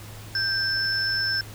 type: tone pair together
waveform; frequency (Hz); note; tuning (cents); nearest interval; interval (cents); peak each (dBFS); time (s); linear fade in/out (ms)
sine; 1573 / 5291; G6 / E8; +6 / +6; octave + major sixth; 2100; -25; 0.35-1.41; 2
effects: added 106 Hz sine -40 dBFS peak until 1.54 s + pink hiss -44 dBFS RMS until 1.54 s